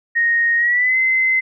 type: tone with pitch glide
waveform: sine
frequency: 1864.7 to 2057 Hz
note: A#6 to C7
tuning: 0 to -30 cents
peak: -13 dBFS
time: 0.15-1.41 s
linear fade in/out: 20 ms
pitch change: +170 cents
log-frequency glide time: 0.57-0.97 s
effects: none